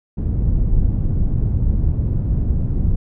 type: low-pass noise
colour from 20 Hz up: pink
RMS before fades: -17 dBFS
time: 0.17-2.96 s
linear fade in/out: 10 ms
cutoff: 140 Hz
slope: 12 dB/octave
effects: none